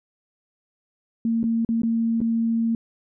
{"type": "tone with dropouts", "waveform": "sine", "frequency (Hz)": 228.5, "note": "A#3", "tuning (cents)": -34, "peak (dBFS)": -19, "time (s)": [1.25, 2.75], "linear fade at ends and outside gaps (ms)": 2, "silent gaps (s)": [[1.431, 1.439], [1.649, 1.689], [1.819, 1.833], [2.205, 2.214]], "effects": []}